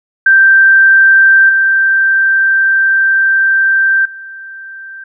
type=tone with level steps; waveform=sine; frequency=1568 Hz; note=G6; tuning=in tune; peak=-3 / -7 / -26 dBFS; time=0.26-5.04 s; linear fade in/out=5 ms; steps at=1.49 / 4.05 s; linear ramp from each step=5 ms; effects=none